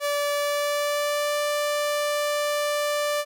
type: tone with pitch glide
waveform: sawtooth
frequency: 579 to 588.4 Hz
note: D5 to D5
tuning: -25 to +3 cents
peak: -19 dBFS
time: 0-3.25 s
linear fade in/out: 50 ms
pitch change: +28 cents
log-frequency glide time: 0.35-1.38 s
effects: none